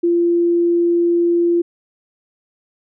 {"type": "tone", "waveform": "sine", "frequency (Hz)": 343.7, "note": "F4", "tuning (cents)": -28, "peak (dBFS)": -12, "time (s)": [0.03, 1.62], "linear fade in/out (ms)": 10, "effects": []}